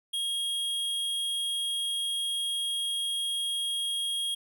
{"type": "tone", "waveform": "square", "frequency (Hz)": 3267, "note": "G#7", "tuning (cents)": -29, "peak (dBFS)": -29, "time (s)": [0.13, 4.35], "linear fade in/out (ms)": 10, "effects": []}